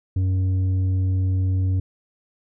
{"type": "tone with tanh clipping", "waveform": "triangle", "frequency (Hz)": 93.6, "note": "F#2", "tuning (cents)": 20, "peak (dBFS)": -19, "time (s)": [0.16, 1.8], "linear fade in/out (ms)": 5, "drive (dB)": 10, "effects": []}